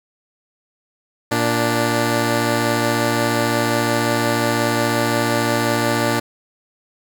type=tone pair together; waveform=10% pulse; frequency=116.35 / 293.7 Hz; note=A#2 / D4; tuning=-3 / 0 cents; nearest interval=octave + major third; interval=1603 cents; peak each=-11 dBFS; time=1.31-6.2 s; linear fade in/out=10 ms; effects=none